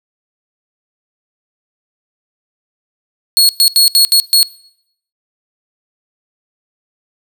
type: tone bursts at uneven times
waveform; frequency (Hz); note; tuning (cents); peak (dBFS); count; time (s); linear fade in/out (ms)
sawtooth; 4335; C#8; -39; -3; 6; 3.37-3.49 / 3.6-3.68 / 3.76-3.88 / 3.95-4.05 / 4.12-4.2 / 4.33-4.43; 0
effects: noise-tail reverb RT60 0.7 s tail -22 dB re dry